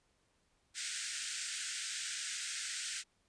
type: band-pass noise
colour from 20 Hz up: white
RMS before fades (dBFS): -41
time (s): 0.74-3.04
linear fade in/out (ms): 50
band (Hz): 1400 to 9100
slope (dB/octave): 96
effects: pink hiss -75 dBFS RMS until 3.28 s + resampled to 22050 Hz